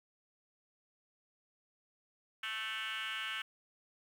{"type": "tone with frequency modulation", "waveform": "sine", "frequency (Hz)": 2217, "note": "C#7", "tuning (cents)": 0, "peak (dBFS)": -34, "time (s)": [2.43, 3.42], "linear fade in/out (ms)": 5, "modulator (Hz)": 225, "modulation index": 4.2, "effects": ["tanh soft clip ceiling -36 dBFS", "10-bit"]}